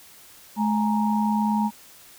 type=tone cluster; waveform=sine; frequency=213.6 / 835 / 934 Hz; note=G#3 / G#5 / A#5; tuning=+49 / +9 / +3 cents; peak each=-21 / -29 / -26 dBFS; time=0.56-1.71 s; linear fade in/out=50 ms; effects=white hiss -49 dBFS RMS until 2.18 s